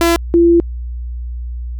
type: tone pair in turn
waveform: sawtooth / sine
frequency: 337.7 / 340.4 Hz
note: E4 / F4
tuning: +42 / -44 cents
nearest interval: unison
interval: 14 cents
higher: second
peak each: -6 dBFS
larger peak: neither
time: 0.01-0.16 / 0.34-0.6 s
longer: second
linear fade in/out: 0 ms
effects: added 60 Hz sine -21 dBFS peak until 1.79 s

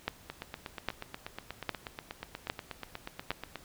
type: two click trains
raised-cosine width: 0.3 ms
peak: -14 / -22 dBFS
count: 5 / 28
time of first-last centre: 0.08-3.306 / 0.3-3.557 s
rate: 1.24 / 8.29 Hz
effects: pink hiss -56 dBFS RMS until 3.64 s

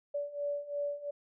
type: beating tone pair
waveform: sine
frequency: 575 / 577.9 Hz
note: D5 / D5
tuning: -37 / -28 cents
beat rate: 2.9 Hz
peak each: -38 / -35 dBFS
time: 0.14-1.11 s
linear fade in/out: 10 ms
effects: none

